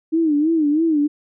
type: tone with vibrato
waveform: sine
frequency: 310 Hz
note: D#4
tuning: 6 cents flat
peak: -14 dBFS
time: 0.12-1.08 s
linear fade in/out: 20 ms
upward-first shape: sine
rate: 3.1 Hz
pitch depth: 120 cents each way
effects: none